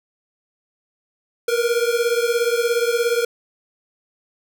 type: beating tone pair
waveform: square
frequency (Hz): 466.2 / 483.2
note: A#4 / B4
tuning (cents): 0 / -38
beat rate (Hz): 17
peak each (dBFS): -20 / -22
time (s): 1.48-3.25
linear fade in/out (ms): 5
effects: none